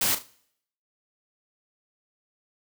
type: noise with echo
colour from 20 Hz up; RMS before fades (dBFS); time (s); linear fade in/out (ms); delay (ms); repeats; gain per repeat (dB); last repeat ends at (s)
white; -24; 0.01-0.15; 5; 38; 3; -11; 0.264
effects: noise-tail reverb RT60 0.7 s tail -22 dB re dry